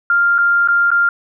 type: tone with dropouts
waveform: sine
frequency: 1396.9 Hz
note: F6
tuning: in tune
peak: -10 dBFS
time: 0.1-1.09 s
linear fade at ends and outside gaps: 2 ms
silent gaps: 0.382-0.386 / 0.676-0.685 / 0.905-0.915 s
effects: none